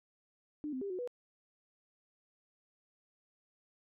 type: tone with pitch steps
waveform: sine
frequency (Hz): 299.2 / 258.9 / 398.5 / 366.5 / 490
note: D4 / C4 / G4 / F#4 / B4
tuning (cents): +32 / -18 / +28 / -16 / -14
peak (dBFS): -36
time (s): 0.64-1.075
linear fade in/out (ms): 0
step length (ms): 87
effects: none